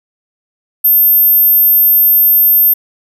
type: tone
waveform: sine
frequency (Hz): 13290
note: G#9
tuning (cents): 0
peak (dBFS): -5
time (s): 0.84-2.74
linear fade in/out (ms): 10
effects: none